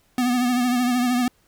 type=tone with vibrato; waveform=square; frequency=246.9 Hz; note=B3; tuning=in tune; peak=-19 dBFS; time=0.18-1.28 s; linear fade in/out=2 ms; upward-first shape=triangle; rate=13 Hz; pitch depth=55 cents each way; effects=pink hiss -62 dBFS RMS until 1.47 s